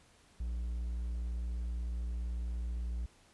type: tone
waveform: triangle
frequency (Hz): 59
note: A#1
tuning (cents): +22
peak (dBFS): -32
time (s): 0.4-3.06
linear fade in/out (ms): 5
effects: pink hiss -64 dBFS RMS until 3.33 s + resampled to 24000 Hz